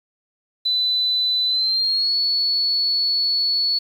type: tone with pitch glide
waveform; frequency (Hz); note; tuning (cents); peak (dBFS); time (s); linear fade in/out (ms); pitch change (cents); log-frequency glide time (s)
sine; 4000 to 4413; B7 to C#8; +21 to -9; -17; 0.65-3.79; 10; +170; 1.47-2.17
effects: 8-bit